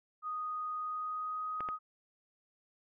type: tone with pitch glide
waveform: sine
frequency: 1242 to 1253.5 Hz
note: D#6 to D#6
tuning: -3 to +12 cents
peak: -35 dBFS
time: 0.22-1.79 s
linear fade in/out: 50 ms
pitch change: +15 cents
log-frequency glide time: 0.77-1.47 s
type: clicks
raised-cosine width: 0.5 ms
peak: -26 dBFS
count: 2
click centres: 1.606 / 1.688 s
effects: none